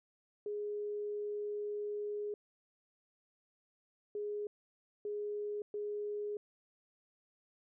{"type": "tone bursts at uneven times", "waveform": "sine", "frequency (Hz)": 415.3, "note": "G#4", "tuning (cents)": 0, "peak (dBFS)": -36, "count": 4, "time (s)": [[0.46, 2.34], [4.15, 4.47], [5.05, 5.62], [5.74, 6.37]], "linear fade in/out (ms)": 2, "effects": []}